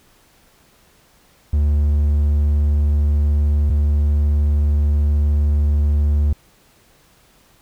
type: tone pair in turn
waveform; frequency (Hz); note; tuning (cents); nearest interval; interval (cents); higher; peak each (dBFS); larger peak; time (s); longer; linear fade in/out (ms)
triangle; 73.42 / 73.42; D2 / D2; 0 / 0; unison; 0; neither; -11; neither; 1.53-3.7 / 3.7-6.33; second; 5
effects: pink hiss -54 dBFS RMS until 7.61 s